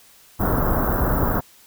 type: band-stop noise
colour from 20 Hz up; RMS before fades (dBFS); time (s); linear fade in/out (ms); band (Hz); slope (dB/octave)
pink; -20; 0.39-1.41; 20; 1500 to 14000; 48
effects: white hiss -51 dBFS RMS until 1.66 s